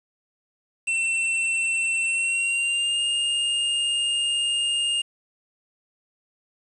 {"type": "tone with pitch glide", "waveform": "square", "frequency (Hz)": [2695, 2827], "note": ["E7", "F7"], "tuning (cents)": [38, 20], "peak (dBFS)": -22, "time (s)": [0.87, 5.02], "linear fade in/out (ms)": 10, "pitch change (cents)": 82, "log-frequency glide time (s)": [2.06, 3], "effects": ["resampled to 24000 Hz", "8-bit"]}